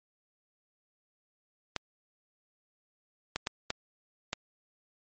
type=clicks; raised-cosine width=0.2 ms; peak=-13 dBFS; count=5; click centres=1.763 / 3.36 / 3.471 / 3.704 / 4.331 s; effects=MP3 32 kbps